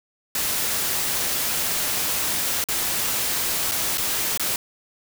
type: noise with dropouts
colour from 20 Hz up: white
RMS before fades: -24 dBFS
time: 0.35-4.56 s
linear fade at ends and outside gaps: 2 ms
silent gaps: 2.641-2.686 / 3.714-3.718 / 3.974-3.98 / 4.375-4.396 s
effects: none